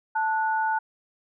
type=tone pair together; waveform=sine; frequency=880 / 1465.8 Hz; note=A5 / F#6; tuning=0 / -17 cents; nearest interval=major sixth; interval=883 cents; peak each=-23 / -28 dBFS; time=0.15-0.79 s; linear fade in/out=10 ms; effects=none